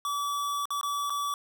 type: tone with dropouts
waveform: square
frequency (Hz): 1149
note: D6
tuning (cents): -38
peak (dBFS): -29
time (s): 0.05-1.34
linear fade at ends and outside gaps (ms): 1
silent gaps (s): 0.655-0.705 / 0.812-0.831 / 1.097-1.103
effects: none